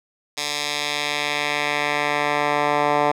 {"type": "tone with band-pass filter sweep", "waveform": "10% pulse", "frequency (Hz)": 146.9, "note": "D3", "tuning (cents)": 1, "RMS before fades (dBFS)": -22, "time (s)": [0.37, 3.12], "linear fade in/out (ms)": 10, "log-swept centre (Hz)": [4900, 960], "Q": 1.1, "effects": []}